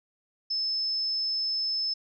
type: tone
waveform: sine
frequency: 5240 Hz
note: E8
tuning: 11 cents flat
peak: -26 dBFS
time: 0.5-1.94 s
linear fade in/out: 10 ms
effects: none